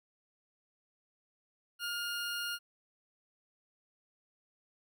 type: tone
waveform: 20% pulse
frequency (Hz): 1417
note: F6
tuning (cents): +25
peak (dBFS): -30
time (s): 1.79-2.59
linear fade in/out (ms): 50
effects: none